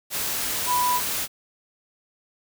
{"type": "tone in noise", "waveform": "sine", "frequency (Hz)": 987, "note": "B5", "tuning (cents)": -1, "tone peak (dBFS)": -20, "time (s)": [0.66, 1.01], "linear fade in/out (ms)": 50, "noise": "white", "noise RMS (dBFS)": -27, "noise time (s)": [0.1, 1.28], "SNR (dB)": 4, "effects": []}